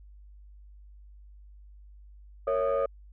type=tone cluster; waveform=sine; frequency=459.8 / 553 / 655 / 1231 Hz; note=A#4 / C#5 / E5 / D#6; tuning=-24 / -4 / -11 / -19 cents; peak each=-29 / -25 / -33 / -32 dBFS; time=2.47-2.86 s; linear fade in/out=5 ms; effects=tanh soft clip ceiling -19 dBFS + added 50 Hz sine -48 dBFS peak until 3.12 s